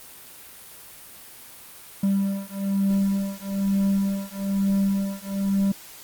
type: beating tone pair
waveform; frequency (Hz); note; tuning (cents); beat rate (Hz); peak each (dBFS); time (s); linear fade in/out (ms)
triangle; 196.1 / 197.2; G3 / G3; +1 / +11; 1.1; -22; 2.03-5.72; 5
effects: white hiss -44 dBFS RMS until 6.03 s + Opus 32 kbps